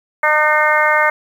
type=harmonic tone; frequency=304 Hz; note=D#4; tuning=40 cents flat; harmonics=2 / 3 / 4 / 5 / 6 / 7; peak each=-18 / -18 / -18 / -18 / -18 / -18 dBFS; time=0.23-1.1 s; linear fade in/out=5 ms; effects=7-bit